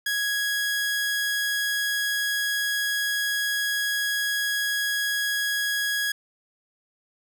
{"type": "tone", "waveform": "sawtooth", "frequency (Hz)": 1661.2, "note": "G#6", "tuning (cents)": 0, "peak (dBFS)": -20, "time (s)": [0.06, 6.12], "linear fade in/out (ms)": 5, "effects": []}